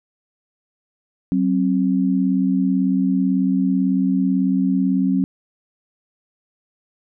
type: tone pair together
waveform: sine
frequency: 188.5 / 266.6 Hz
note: F#3 / C4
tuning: +32 / +33 cents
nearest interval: tritone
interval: 601 cents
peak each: -18 dBFS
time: 1.32-5.24 s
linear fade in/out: 0 ms
effects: none